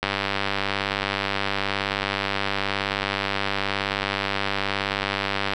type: click train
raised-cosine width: 0.3 ms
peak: -7 dBFS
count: 546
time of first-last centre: 0.03-5.535 s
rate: 99 Hz
effects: none